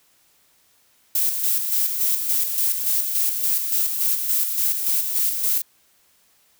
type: noise with tremolo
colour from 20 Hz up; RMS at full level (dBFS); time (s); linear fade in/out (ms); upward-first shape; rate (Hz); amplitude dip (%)
violet; -20; 1.15-5.62; 5; square; 3.5; 45
effects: white hiss -60 dBFS RMS until 6.59 s